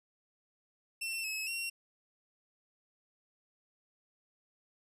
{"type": "tone with pitch steps", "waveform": "sawtooth", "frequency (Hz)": [2696, 2578, 2738], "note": ["E7", "E7", "F7"], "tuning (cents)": [38, -39, -35], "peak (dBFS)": -32, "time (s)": [1.01, 1.7], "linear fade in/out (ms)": 10, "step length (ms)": 230, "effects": ["resampled to 32000 Hz"]}